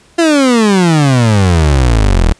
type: exponential sweep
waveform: 30% pulse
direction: down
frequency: 346.3 to 37.88 Hz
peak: -4 dBFS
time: 0.18-2.33 s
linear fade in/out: 10 ms
effects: pink hiss -46 dBFS RMS until 2.39 s + resampled to 22050 Hz